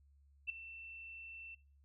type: tone with ADSR envelope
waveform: sine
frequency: 2682 Hz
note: E7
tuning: 29 cents sharp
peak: -33 dBFS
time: 0.47-1.55 s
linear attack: 28 ms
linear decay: 4 ms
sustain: -15 dB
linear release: 7 ms
effects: noise-tail reverb RT60 0.4 s tail -24 dB re dry + added 70 Hz sine -64 dBFS peak until 1.84 s